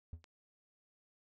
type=tone with exponential decay; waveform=triangle; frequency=82.41 Hz; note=E2; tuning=in tune; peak=-37 dBFS; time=0.13-0.24 s; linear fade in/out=0 ms; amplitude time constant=23 ms
type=click; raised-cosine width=0.2 ms; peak=-39 dBFS; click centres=0.242 s
effects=none